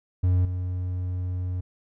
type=tone with level steps; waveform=triangle; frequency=90.7 Hz; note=F#2; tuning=34 cents flat; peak=-16 / -24 dBFS; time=0.23-1.61 s; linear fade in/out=10 ms; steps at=0.45 s; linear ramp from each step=2 ms; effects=none